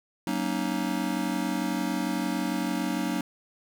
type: chord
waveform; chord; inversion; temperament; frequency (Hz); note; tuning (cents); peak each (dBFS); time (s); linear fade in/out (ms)
square; D# minor seventh; first; just; 186.68 / 233.3 / 280 / 311.1; F#3 / A#3 / C#4 / D#4; +16 / +2 / +18 / 0; -33; 0.27-3.21; 2
effects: none